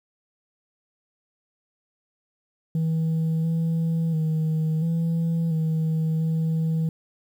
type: tone with pitch steps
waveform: sine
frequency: 161.2 / 164.1 / 157.8 / 165.8 / 159.4 / 161 Hz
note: E3 / E3 / D#3 / E3 / D#3 / E3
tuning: -38 / -8 / +25 / +10 / +42 / -41 cents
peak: -18 dBFS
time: 2.75-6.89 s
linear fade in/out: 2 ms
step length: 690 ms
effects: tanh soft clip ceiling -20 dBFS + 9-bit